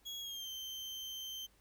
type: tone with pitch glide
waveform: 35% pulse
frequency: 3322 to 3117 Hz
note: G#7 to G7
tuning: 0 to -11 cents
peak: -40 dBFS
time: 0.05-1.47 s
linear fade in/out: 20 ms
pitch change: -111 cents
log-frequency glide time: 0.2-0.5 s
effects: added 50 Hz sine -70 dBFS peak until 1.6 s + pink hiss -70 dBFS RMS until 1.6 s